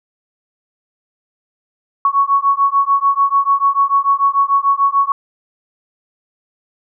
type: beating tone pair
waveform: sine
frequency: 1108.7 / 1115.5 Hz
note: C#6 / C#6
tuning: 0 / +11 cents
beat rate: 6.8 Hz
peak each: -14 dBFS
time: 2.05-5.12 s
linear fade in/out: 2 ms
effects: none